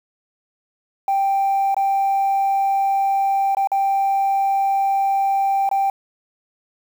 sine tone with dropouts, 785 Hz, G5, 2 cents sharp, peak -14 dBFS, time 1.08-5.9 s, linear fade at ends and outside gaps 2 ms, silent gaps 1.745-1.766 / 3.549-3.569 / 3.673-3.717 / 5.691-5.713 s, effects tanh soft clip ceiling -13 dBFS + 7-bit

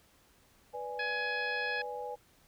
sine chord, G# diminished, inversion first, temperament equal, 493.9 / 587.3 / 830.6 Hz, B4 / D5 / G#5, 0 / 0 / 0 cents, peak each -40 / -45 / -40 dBFS, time 0.73-2.16 s, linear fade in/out 20 ms
harmonic tone, 840 Hz, G#5, 19 cents sharp, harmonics 2 / 3 / 4 / 5 / 6, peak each -34 / -39 / -46 / -47 / -49 dBFS, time 0.99-1.82 s, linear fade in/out 5 ms
effects pink hiss -65 dBFS RMS until 2.47 s

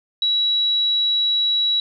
sine tone, 3900 Hz, B7, 23 cents flat, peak -16 dBFS, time 0.22-1.8 s, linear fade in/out 2 ms, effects none

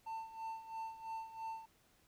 triangle tone with tremolo, 895 Hz, A5, 29 cents sharp, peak -38 dBFS, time 0.06-1.66 s, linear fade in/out 10 ms, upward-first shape sine, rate 3 Hz, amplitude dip 75%, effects pink hiss -71 dBFS RMS until 2.07 s

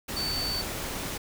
sine tone in noise, 4532 Hz, C#8, 37 cents sharp, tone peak -29 dBFS, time 0.16-0.62 s, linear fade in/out 10 ms, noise pink, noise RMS -34 dBFS, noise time 0.08-1.18 s, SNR +2 dB, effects none

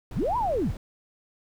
brown noise, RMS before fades -36 dBFS, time 0.11-0.77 s, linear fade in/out 2 ms
sine linear two-way sweep, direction up then down, 52.9 to 1012 to 52.9 Hz, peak -23 dBFS, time 0.15-0.72 s, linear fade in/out 20 ms, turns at 0.37 s
effects none

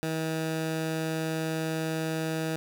15% pulse tone, 160 Hz, D#3, 49 cents sharp, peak -22 dBFS, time 0.03-2.56 s, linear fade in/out 0 ms, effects none

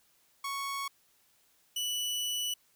sawtooth tone pair in turn, 1108.7 / 2960 Hz, C#6 / F#7, 0 / 0 cents, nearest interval octave + perfect fourth, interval 1700 cents, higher second, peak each -30 / -28 dBFS, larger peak second, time 0.44-0.88 / 1.76-2.54 s, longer second, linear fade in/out 5 ms, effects white hiss -68 dBFS RMS until 2.75 s

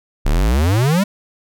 square exponential sweep, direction up, 32.7 to 210 Hz, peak -13 dBFS, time 0.25-1.04 s, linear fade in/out 10 ms, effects none

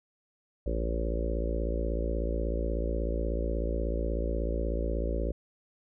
harmonic tone, 56.4 Hz, A1, 44 cents sharp, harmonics 1 / 3 / 4 / 5 / 6 / 7 / 8 / 9 / 10, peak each -29 / -41 / -42 / -41 / -40 / -40 / -42 / -39 / -39 dBFS, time 0.66-5.32 s, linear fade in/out 5 ms, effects none

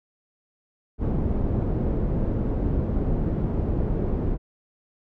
pink low-pass noise, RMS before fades -24 dBFS, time 0.98-4.38 s, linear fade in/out 50 ms, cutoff 380 Hz, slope 12 dB/octave, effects none

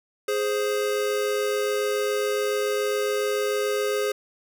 square tone pair together, 416.2 / 523.3 Hz, G#4 / C5, +4 / 0 cents, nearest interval major third, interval 396 cents, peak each -25 / -28 dBFS, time 0.28-4.12 s, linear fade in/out 5 ms, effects none

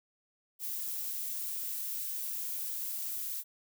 violet noise, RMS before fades -37 dBFS, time 0.59-3.44 s, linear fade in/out 50 ms, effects none

